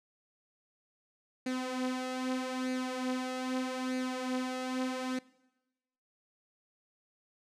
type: tone with flanger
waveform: sawtooth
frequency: 256.1 Hz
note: C4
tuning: 37 cents flat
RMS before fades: -35 dBFS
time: 1.46-5.19 s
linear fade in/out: 5 ms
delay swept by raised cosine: 0.45 to 5.45 ms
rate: 0.8 Hz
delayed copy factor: +0.6
effects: noise-tail reverb RT60 1.0 s tail -21 dB re dry + low-pass 8000 Hz 12 dB/octave